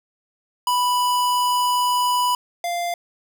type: tone pair in turn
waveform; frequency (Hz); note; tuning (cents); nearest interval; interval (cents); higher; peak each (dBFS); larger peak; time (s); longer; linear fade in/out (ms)
square; 987.8 / 695.5; B5 / F5; 0 / -7; tritone; 607; first; -18 / -23; first; 0.67-2.35 / 2.64-2.94; first; 2
effects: none

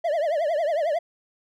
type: tone with vibrato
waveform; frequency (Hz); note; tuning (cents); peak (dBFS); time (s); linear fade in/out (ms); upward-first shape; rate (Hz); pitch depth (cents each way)
triangle; 628; D#5; +16; -19; 0.04-0.99; 10; triangle; 11; 200
effects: none

